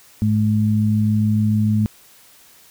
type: tone pair together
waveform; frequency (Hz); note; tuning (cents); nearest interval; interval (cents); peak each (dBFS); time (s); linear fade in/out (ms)
sine; 106.7 / 213.5; G#2 / G#3; +47 / +48; octave; 1201; -17; 0.22-1.86; 0
effects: white hiss -49 dBFS RMS until 2.7 s